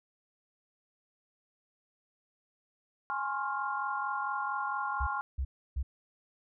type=chord; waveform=sine; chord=Db major seventh; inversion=second; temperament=equal with one note detuned; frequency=830.6 / 1046.5 / 1090.9 / 1396.9 Hz; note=Ab5 / C6 / Db6 / F6; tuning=0 / 0 / -28 / 0 cents; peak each=-36 / -38 / -37 / -36 dBFS; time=3.1-5.21 s; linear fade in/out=0 ms
type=tone bursts; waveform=sine; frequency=66.7 Hz; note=C2; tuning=34 cents sharp; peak=-29 dBFS; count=3; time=5-5.83 s; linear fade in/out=10 ms; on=70 ms; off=310 ms
effects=none